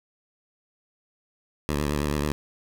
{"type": "tone with vibrato", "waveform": "10% pulse", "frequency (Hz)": 73.42, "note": "D2", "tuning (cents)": 0, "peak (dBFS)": -16, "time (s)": [1.69, 2.32], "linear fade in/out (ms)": 0, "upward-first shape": "sine", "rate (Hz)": 9.3, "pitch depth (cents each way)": 58, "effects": []}